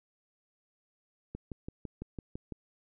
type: click train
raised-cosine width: 3 ms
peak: -26 dBFS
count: 8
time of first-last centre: 1.35-2.523 s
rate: 5.97 Hz
effects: none